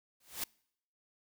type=noise with exponential growth; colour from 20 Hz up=white; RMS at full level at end=-33 dBFS; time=0.2-0.44 s; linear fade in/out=5 ms; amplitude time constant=51 ms; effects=noise-tail reverb RT60 0.7 s tail -26 dB re dry